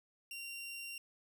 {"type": "tone", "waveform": "sawtooth", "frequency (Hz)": 2763, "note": "F7", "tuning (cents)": -19, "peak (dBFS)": -40, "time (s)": [0.31, 0.98], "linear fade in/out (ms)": 2, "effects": []}